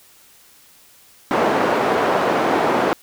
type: band-pass noise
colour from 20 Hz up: white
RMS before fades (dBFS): -18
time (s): 1.31-2.93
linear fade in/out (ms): 0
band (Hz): 270 to 820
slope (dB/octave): 12
effects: white hiss -50 dBFS RMS until 3.02 s